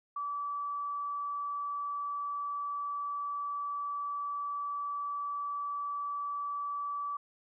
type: tone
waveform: sine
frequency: 1153 Hz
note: D6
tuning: 32 cents flat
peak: -33 dBFS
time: 0.16-7.17 s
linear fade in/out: 5 ms
effects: none